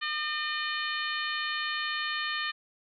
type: harmonic tone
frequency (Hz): 606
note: D#5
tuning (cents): -46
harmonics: 2 / 3 / 4 / 5 / 6 / 7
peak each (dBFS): -36 / -33 / -39 / -37 / -40 / -40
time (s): 0.01-2.52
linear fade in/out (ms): 20
effects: none